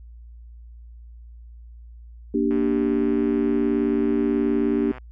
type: chord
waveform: sine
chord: G minor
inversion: first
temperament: just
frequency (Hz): 235.2 / 294 / 392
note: Bb3 / D4 / G4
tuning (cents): +16 / +2 / 0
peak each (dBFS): -23 / -22 / -24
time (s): 2.34-4.92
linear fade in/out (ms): 5
type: click train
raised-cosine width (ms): 0.5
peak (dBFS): -25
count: 315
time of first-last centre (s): 2.51-4.982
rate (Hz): 127
effects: added 58 Hz sine -40 dBFS peak until 5.11 s